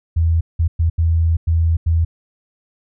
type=tone bursts at uneven times; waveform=sine; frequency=82.41 Hz; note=E2; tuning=in tune; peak=-12 dBFS; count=6; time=0.16-0.41 / 0.59-0.68 / 0.79-0.9 / 0.98-1.37 / 1.47-1.77 / 1.86-2.05 s; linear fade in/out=10 ms; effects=none